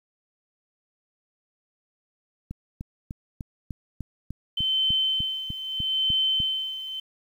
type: click train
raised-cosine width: 5 ms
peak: -21 dBFS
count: 14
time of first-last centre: 2.51-6.402 s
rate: 3.34 Hz
type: tone with tremolo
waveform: sine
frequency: 3078 Hz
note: G7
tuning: 32 cents flat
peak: -20 dBFS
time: 4.57-7 s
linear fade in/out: 5 ms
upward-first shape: sine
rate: 0.77 Hz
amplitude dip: 75%
effects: 9-bit